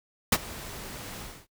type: noise with ADSR envelope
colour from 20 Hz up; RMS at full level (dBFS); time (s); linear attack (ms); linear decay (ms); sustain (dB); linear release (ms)
pink; -18; 0.32-1.47; 6; 44; -22; 260
effects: noise-tail reverb RT60 0.1 s tail -22 dB re dry